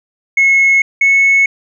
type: tone pair in turn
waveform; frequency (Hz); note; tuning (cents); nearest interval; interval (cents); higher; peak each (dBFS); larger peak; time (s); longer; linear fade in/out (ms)
sine; 2180 / 2200; C#7 / C#7; -29 / -14; unison; 15; second; -5; neither; 0.37-0.82 / 1.01-1.46; neither; 5
effects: tanh soft clip ceiling -4 dBFS